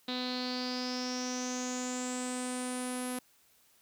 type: tone with low-pass filter sweep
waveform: sawtooth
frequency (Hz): 251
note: B3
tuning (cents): +28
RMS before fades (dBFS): -36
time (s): 0.08-3.19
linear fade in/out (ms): 5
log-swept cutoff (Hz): 3900 to 11000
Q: 9.3
effects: white hiss -66 dBFS RMS until 3.81 s